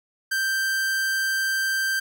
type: tone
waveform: 45% pulse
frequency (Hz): 1568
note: G6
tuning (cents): 0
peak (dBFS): -22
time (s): 0.31-2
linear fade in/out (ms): 10
effects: none